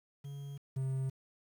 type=tone pair in turn; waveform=triangle; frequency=140.6 / 132.79 Hz; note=C#3 / C3; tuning=+25 / +26 cents; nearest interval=minor second; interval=99 cents; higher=first; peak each=-39 / -30 dBFS; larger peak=second; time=0.24-0.58 / 0.76-1.1 s; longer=neither; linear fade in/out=10 ms; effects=10-bit